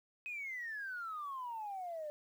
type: exponential sweep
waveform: sine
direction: down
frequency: 2546 to 587 Hz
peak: -39 dBFS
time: 0.26-2.1 s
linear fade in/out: 0 ms
effects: tanh soft clip ceiling -35 dBFS + 11-bit